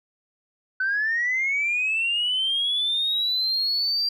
sine linear sweep, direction up, 1506 to 4736 Hz, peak -20 dBFS, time 0.8-4.09 s, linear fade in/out 5 ms, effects tanh soft clip ceiling -17 dBFS

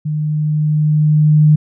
sine tone with level ramp, 152.1 Hz, D#3, 39 cents flat, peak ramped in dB -16 to -5 dBFS, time 0.05-1.56 s, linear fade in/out 10 ms, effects none

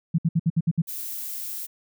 sine tone bursts, 164.81 Hz, E3, in tune, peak -17 dBFS, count 7, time 0.14-0.82 s, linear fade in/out 10 ms, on 44 ms, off 62 ms
violet noise, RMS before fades -33 dBFS, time 0.87-1.67 s, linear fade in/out 20 ms
effects none

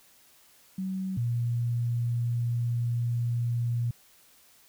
sine tone pair in turn, 189.3 / 118.91 Hz, F#3 / A#2, +40 / +35 cents, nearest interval minor sixth, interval 805 cents, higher first, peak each -29 / -25 dBFS, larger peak second, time 0.78-1.17 / 1.17-3.91 s, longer second, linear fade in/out 5 ms, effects white hiss -59 dBFS RMS until 4.68 s

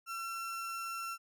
35% pulse tone, 1353 Hz, E6, 45 cents sharp, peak -36 dBFS, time 0.06-1.18 s, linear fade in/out 50 ms, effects none

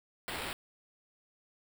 white noise with sample-and-hold, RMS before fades -39 dBFS, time 0.28-0.53 s, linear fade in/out 0 ms, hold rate 6300 Hz, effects none

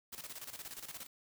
white noise with tremolo, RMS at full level -45 dBFS, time 0.12-1.07 s, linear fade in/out 10 ms, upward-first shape square, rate 17 Hz, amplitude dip 70%, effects none

